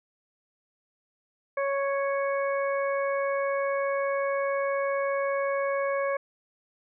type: harmonic tone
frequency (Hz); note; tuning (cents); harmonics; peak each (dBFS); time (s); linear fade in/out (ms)
554.4; C#5; 0; 1 / 2 / 3 / 4; -26 / -32 / -36 / -38; 1.57-6.17; 5
effects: none